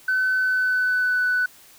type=tone with pitch glide; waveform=sine; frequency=1517 to 1491.8 Hz; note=F#6 to F#6; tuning=+43 to +14 cents; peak=-17 dBFS; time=0.08-1.46 s; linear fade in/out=5 ms; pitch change=-29 cents; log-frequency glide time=0.36-1.23 s; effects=tanh soft clip ceiling -15 dBFS + white hiss -50 dBFS RMS until 1.78 s